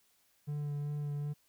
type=tone with vibrato; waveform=triangle; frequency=146.2 Hz; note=D3; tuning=7 cents flat; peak=-32 dBFS; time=0.47-1.34 s; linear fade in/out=20 ms; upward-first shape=sine; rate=2.6 Hz; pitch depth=16 cents each way; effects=white hiss -71 dBFS RMS until 1.48 s